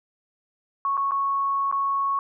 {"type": "tone with dropouts", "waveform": "sine", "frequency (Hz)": 1105, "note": "C#6", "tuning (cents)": -6, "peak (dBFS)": -21, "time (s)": [0.85, 2.19], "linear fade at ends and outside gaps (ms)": 1, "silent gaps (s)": [[0.97, 0.976], [1.11, 1.118], [1.714, 1.725]], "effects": []}